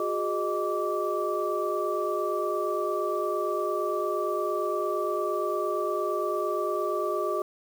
sine tone cluster, 362.4 / 411.1 / 617 / 1162 Hz, F#4 / G#4 / D#5 / D6, -36 / -18 / -15 / -19 cents, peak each -31 dBFS, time 0-7.42 s, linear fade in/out 2 ms, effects 8-bit

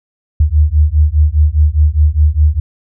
sine beating tone pair, 73.42 / 78.32 Hz, D2 / D#2, 0 / +12 cents, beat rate 4.9 Hz, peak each -10 dBFS, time 0.4-2.6 s, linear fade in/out 5 ms, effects none

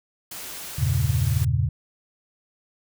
white noise, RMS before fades -36 dBFS, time 0.31-1.45 s, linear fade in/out 5 ms
sine chord, E diminished seventh, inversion none, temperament equal, 82.41 / 98 / 116.54 / 138.59 Hz, E2 / G2 / Bb2 / Db3, 0 / 0 / 0 / 0 cents, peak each -25 / -26 / -24 / -24 dBFS, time 0.78-1.69 s, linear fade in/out 10 ms
effects none

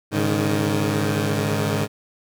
15% pulse chord, Ab suspended fourth, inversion none, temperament equal with one note detuned, 103.83 / 141.5 / 155.56 Hz, Ab2 / Db3 / Eb3, 0 / +36 / 0 cents, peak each -16 / -19 / -19 dBFS, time 0.11-1.88 s, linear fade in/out 50 ms, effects none

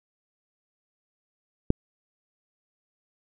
click, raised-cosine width 3 ms, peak -6 dBFS, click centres 1.704 s, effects none

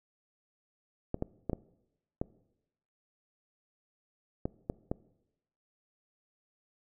clicks, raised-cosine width 2 ms, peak -18 dBFS, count 8, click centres 1.144 / 1.224 / 1.497 / 1.532 / 2.215 / 4.455 / 4.699 / 4.915 s, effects noise-tail reverb RT60 0.9 s tail -21 dB re dry

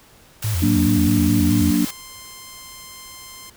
white noise, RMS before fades -30 dBFS, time 0.42-1.91 s, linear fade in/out 5 ms
sine tone with vibrato, 95.7 Hz, G2, 41 cents flat, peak -19 dBFS, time 0.44-1.71 s, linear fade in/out 5 ms, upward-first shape square, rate 4.7 Hz, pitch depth 200 cents each way
sine chord, Gb augmented, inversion none, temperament equal, 185 / 233.1 / 293.7 Hz, Gb3 / Bb3 / D4, 0 / 0 / 0 cents, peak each -21 / -20 / -18 dBFS, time 0.62-1.85 s, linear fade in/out 5 ms
5% pulse tone, 1046.5 Hz, C6, in tune, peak -25 dBFS, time 1.49-3.5 s, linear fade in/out 5 ms
effects pink hiss -50 dBFS RMS until 3.56 s

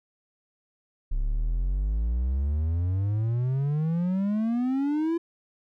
triangle exponential sweep, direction up, 32.7 to 341.6 Hz, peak -21 dBFS, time 1.11-5.18 s, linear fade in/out 10 ms, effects none

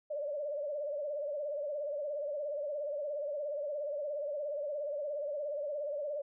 sine tone with vibrato, 583 Hz, D5, 13 cents flat, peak -34 dBFS, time 0.1-6.22 s, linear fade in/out 10 ms, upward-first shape sine, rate 17 Hz, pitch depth 82 cents each way, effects none

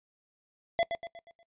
square tone with echo, 676 Hz, E5, 43 cents sharp, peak -24 dBFS, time 0.79-0.83 s, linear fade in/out 0 ms, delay 120 ms, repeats 5, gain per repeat -7 dB, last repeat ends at 1.43 s, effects noise-tail reverb RT60 0.1 s tail -20 dB re dry + resampled to 8000 Hz

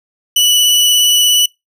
sawtooth tone with vibrato, 2960 Hz, F#7, in tune, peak -5 dBFS, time 0.36-1.46 s, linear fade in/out 5 ms, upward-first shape triangle, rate 17 Hz, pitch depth 15 cents each way, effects noise-tail reverb RT60 0.2 s tail -26 dB re dry

